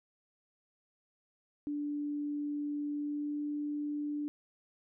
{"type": "tone with pitch glide", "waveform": "sine", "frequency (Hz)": [292.4, 294.3], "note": ["D4", "D4"], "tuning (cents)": [-7, 4], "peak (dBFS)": -33, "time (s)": [1.67, 4.28], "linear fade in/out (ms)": 0, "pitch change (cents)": 11, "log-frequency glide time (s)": [2.91, 3.41], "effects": []}